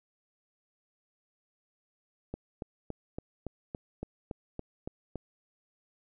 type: click train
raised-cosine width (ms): 2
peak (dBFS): -23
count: 11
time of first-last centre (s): 2.34-5.157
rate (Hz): 3.55
effects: none